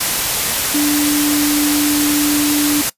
sine tone in noise, 293.7 Hz, D4, in tune, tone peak -13 dBFS, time 0.74-2.82 s, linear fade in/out 10 ms, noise white, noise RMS -17 dBFS, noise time 0-2.9 s, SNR +1 dB, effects noise-tail reverb RT60 0.1 s tail -20 dB re dry + resampled to 32000 Hz

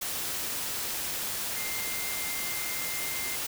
sine tone in noise, 2097 Hz, C7, 3 cents sharp, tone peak -38 dBFS, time 1.56-3.36 s, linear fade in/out 10 ms, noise white, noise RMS -33 dBFS, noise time 0.01-3.47 s, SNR -8 dB, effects none

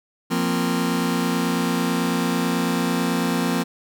sawtooth chord, F suspended fourth, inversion none, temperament just, 174.61 / 232.8 / 261.9 Hz, F3 / Bb3 / C4, 0 / -2 / +2 cents, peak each -20 dBFS, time 0.3-3.64 s, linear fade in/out 20 ms, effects none

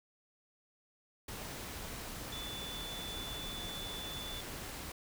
sine tone in noise, 3481 Hz, A7, 19 cents flat, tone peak -43 dBFS, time 2.32-4.41 s, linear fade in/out 5 ms, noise pink, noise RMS -44 dBFS, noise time 1.28-4.92 s, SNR -2 dB, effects none

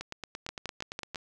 two click trains, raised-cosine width 0.2 ms, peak -20 / -18 dBFS, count 11 / 5, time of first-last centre 0.01-1.146 / 0.49-1.158 s, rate 8.8 / 5.99 Hz, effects none

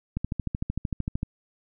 click train, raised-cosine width 5 ms, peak -15 dBFS, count 15, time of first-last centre 0.17-1.231 s, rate 13.2 Hz, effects none

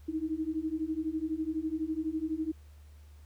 sine beating tone pair, 309.3 / 321.3 Hz, D#4 / E4, -10 / -44 cents, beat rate 12 Hz, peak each -34 / -33 dBFS, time 0.08-2.52 s, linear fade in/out 10 ms, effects added 74 Hz sine -50 dBFS peak until 3.25 s + pink hiss -66 dBFS RMS until 3.25 s

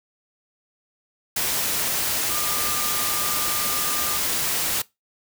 sine tone in noise, 1203 Hz, D6, 41 cents sharp, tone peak -32 dBFS, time 2.3-4.18 s, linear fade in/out 5 ms, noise white, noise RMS -24 dBFS, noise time 1.36-4.82 s, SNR -11 dB, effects noise-tail reverb RT60 0.2 s tail -21 dB re dry

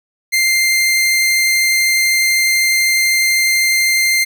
sawtooth tone, 2096 Hz, C7, 2 cents sharp, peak -8 dBFS, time 0.32-4.25 s, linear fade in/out 20 ms, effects none

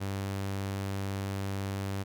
sawtooth tone, 98 Hz, G2, in tune, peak -28 dBFS, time 0-2.04 s, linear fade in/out 20 ms, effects none

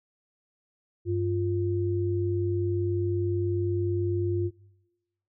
sine tone pair together, 98.19 / 349.2 Hz, G2 / F4, +3 / 0 cents, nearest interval octave + minor seventh, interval 2197 cents, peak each -27 dBFS, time 1.05-4.51 s, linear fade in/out 50 ms, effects noise-tail reverb RT60 1.0 s tail -22 dB re dry

